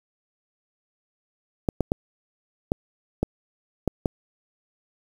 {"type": "clicks", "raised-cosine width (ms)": 2, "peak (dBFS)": -8, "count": 7, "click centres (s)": [1.688, 1.807, 1.919, 2.719, 3.23, 3.877, 4.058], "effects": ["7-bit"]}